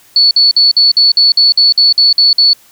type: tone bursts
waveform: sine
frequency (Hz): 4435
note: C#8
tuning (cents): 0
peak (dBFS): -4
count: 12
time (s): 0.16-2.532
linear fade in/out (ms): 2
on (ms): 150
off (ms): 52
effects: white hiss -45 dBFS RMS until 2.71 s